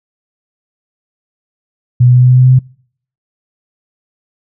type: tone with pitch steps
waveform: sine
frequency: 123.47 / 124.26 / 125.05 / 125.85 / 126.65 / 127.46 / 128.27 / 129.09 Hz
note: B2 / B2 / B2 / B2 / B2 / C3 / C3 / C3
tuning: 0 / +11 / +22 / +33 / +44 / -45 / -34 / -23 cents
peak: -3 dBFS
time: 2-2.592 s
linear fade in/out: 10 ms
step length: 74 ms
effects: noise-tail reverb RT60 0.6 s tail -26 dB re dry